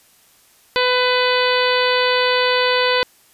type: harmonic tone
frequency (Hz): 500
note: B4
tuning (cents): +21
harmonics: 1 / 2 / 3 / 4 / 5 / 6 / 7 / 8 / 9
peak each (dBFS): -18 / -21 / -23 / -24 / -25 / -26 / -26 / -27 / -28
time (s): 0.76-3.03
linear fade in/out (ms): 0
effects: white hiss -53 dBFS RMS until 3.33 s + resampled to 32000 Hz